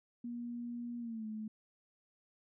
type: tone with pitch glide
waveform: sine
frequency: 238.8 to 216.5 Hz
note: A#3 to A3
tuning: +42 to -28 cents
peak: -39 dBFS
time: 0.24-1.48 s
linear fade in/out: 5 ms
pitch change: -170 cents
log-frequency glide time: 0.99-1.26 s
effects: none